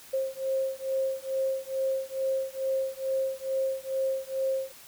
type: beating tone pair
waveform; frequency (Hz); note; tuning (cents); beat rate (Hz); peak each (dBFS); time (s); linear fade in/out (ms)
sine; 531 / 533.3; C5 / C5; +25 / +33; 2.3; -30; 0.13-4.72; 10
effects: white hiss -50 dBFS RMS until 4.87 s